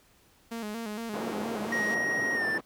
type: tone with vibrato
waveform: sawtooth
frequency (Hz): 220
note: A3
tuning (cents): 0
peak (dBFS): -30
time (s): 0.51-1.95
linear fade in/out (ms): 10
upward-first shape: square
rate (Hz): 4.3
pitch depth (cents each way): 79
type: band-pass noise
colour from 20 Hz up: white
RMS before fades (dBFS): -36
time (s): 1.13-2.61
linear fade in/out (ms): 10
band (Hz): 200 to 610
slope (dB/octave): 12
type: tone with pitch glide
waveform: triangle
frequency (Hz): 1882 to 1776.4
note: A#6 to A6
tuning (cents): +16 to +16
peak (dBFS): -25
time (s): 1.72-2.58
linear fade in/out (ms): 5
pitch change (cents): -100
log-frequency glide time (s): 2.34-2.46
effects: pink hiss -62 dBFS RMS until 2.65 s